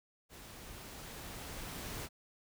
pink noise with level ramp, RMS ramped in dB -52 to -42 dBFS, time 0.29-2.09 s, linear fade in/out 50 ms, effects none

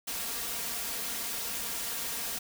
white noise with comb filter, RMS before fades -35 dBFS, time 0.07-2.39 s, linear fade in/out 10 ms, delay 4.3 ms, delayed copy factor +0.65, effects none

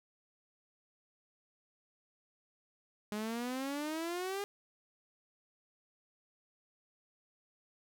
sawtooth exponential sweep, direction up, 206.6 to 408.9 Hz, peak -32 dBFS, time 3.12-4.44 s, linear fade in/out 0 ms, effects none

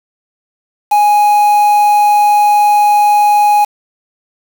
triangle tone with quantisation, 830.6 Hz, G#5, in tune, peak -4 dBFS, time 0.91-3.65 s, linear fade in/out 10 ms, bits 4, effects none

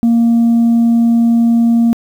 sine tone, 232.7 Hz, A#3, 3 cents flat, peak -5 dBFS, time 0.03-1.93 s, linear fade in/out 0 ms, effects tanh soft clip ceiling -6 dBFS + 7-bit

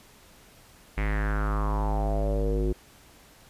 square tone with low-pass filter sweep, 51.91 Hz, G#1, in tune, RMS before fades -26 dBFS, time 0.97-2.73 s, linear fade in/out 10 ms, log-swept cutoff 2200 to 370 Hz, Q 5.1, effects pink hiss -54 dBFS RMS until 3.49 s + resampled to 32000 Hz

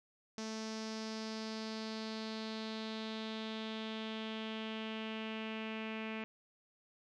sawtooth tone with low-pass filter sweep, 220 Hz, A3, in tune, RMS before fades -42 dBFS, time 0.38-6.24 s, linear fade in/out 0 ms, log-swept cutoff 5700 to 2500 Hz, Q 3.9, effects none

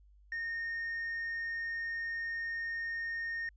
triangle tone with tanh clipping, 1840 Hz, A#6, 23 cents flat, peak -35 dBFS, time 0.32-3.49 s, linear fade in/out 2 ms, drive 6 dB, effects added 50 Hz sine -58 dBFS peak until 3.56 s + resampled to 16000 Hz

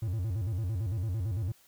triangle tone with vibrato, 100 Hz, G2, 35 cents sharp, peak -27 dBFS, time 0.02-1.52 s, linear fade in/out 5 ms, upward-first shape square, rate 8.9 Hz, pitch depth 200 cents each way, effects white hiss -62 dBFS RMS until 1.67 s

